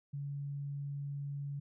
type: tone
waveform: sine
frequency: 141.8 Hz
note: C#3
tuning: 40 cents sharp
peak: -37 dBFS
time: 0.13-1.6 s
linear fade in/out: 10 ms
effects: none